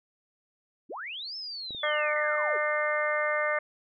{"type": "linear two-way sweep", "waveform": "sine", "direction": "up then down", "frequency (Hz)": [188.7, 5320, 332.2], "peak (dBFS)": -35, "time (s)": [0.89, 2.58], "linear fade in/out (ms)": 20, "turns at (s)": 1.36}
{"type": "clicks", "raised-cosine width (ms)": 2, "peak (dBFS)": [-32, -34], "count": 2, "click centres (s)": [1.707, 1.748]}
{"type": "harmonic tone", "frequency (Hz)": 300, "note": "D4", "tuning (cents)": 37, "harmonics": [2, 3, 4, 5, 6, 7], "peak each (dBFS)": [-29, -41, -32, -35, -32, -32], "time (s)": [1.83, 3.59], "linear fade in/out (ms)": 5}
{"effects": []}